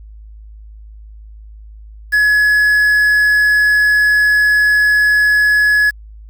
triangle tone with quantisation, 1693 Hz, G#6, 33 cents sharp, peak -7 dBFS, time 2.12-5.91 s, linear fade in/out 20 ms, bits 5, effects added 53 Hz sine -33 dBFS peak until 6.29 s

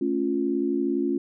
sine chord, A augmented, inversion none, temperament equal, 220 / 277.2 / 349.2 Hz, A3 / C#4 / E#4, 0 / 0 / 0 cents, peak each -30 / -25 / -26 dBFS, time 0.01-1.18 s, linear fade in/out 5 ms, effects none

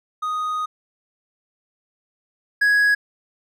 triangle tone pair in turn, 1244.5 / 1665.5 Hz, D#6 / G#6, 0 / +4 cents, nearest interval perfect fourth, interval 504 cents, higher second, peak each -20 / -12 dBFS, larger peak second, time 0.22-0.66 / 2.61-2.95 s, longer first, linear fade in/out 10 ms, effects none

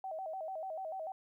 sine tone with vibrato, 697 Hz, F5, 4 cents flat, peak -38 dBFS, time 0.04-1.12 s, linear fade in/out 2 ms, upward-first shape square, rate 6.8 Hz, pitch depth 160 cents each way, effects 13-bit

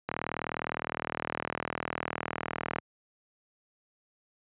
click train, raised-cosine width 0.5 ms, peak -15 dBFS, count 108, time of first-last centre 0.09-2.785 s, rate 39.7 Hz, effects high-pass 100 Hz 12 dB/octave + resampled to 8000 Hz

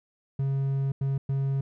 triangle tone bursts at uneven times, 136.6 Hz, C#3, 25 cents flat, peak -22 dBFS, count 3, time 0.39-0.92 / 1.01-1.18 / 1.29-1.61 s, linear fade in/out 5 ms, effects none

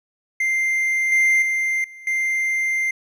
triangle tone with level steps, 2093 Hz, C7, in tune, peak -16 / -12 / -17 / -36 / -17 dBFS, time 0.4-2.91 s, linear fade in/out 5 ms, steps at 1.12 / 1.42 / 1.84 / 2.07 s, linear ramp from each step 2 ms, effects none

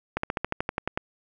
slowing click train, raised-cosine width 0.5 ms, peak -11 dBFS, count 11, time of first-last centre 0.17-0.975 s, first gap 64 ms, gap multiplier 1.05, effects none

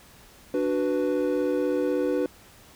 triangle chord, B minor, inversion first, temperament equal, 293.7 / 370 / 493.9 Hz, D4 / F#4 / B4, 0 / 0 / 0 cents, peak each -25 / -26 / -24 dBFS, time 0.54-2.26 s, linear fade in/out 2 ms, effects pink hiss -52 dBFS RMS until 2.75 s

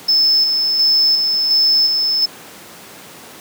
triangle tone with tremolo, 5250 Hz, E8, 8 cents flat, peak -9 dBFS, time 0.08-2.26 s, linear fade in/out 10 ms, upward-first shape square, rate 1.4 Hz, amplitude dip 35%, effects pink hiss -37 dBFS RMS until 3.4 s + high-pass 200 Hz 12 dB/octave

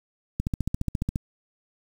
click train, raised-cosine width 5 ms, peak -13 dBFS, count 12, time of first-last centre 0.4-1.159 s, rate 14.5 Hz, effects 7-bit

